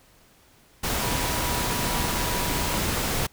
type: tone in noise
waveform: sine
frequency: 970 Hz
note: B5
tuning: 31 cents flat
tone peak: -34 dBFS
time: 1.01-2.79 s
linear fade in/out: 10 ms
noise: pink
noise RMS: -26 dBFS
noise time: 0.83-3.27 s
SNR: -11 dB
effects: pink hiss -57 dBFS RMS until 3.32 s